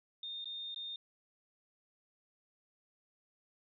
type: tone with dropouts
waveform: sine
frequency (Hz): 3650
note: A#7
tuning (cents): -37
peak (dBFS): -40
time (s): 0.23-0.96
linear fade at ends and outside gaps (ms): 2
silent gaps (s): 0.444-0.456 / 0.746-0.76
effects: none